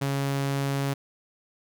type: tone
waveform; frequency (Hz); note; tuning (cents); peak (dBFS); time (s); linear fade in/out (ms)
sawtooth; 138.59; C#3; 0; -21; 0.01-0.94; 10
effects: none